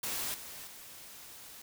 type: noise with level steps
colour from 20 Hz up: white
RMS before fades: -36 / -46 / -50 dBFS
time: 0.03-1.62 s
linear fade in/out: 5 ms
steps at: 0.34 / 0.67 s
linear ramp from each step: 2 ms
effects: none